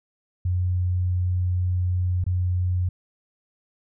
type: tone with dropouts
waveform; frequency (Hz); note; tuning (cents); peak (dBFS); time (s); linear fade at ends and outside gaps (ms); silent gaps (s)
sine; 90.3; F#2; -42; -20; 0.45-2.89; 5; 2.241-2.264
effects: none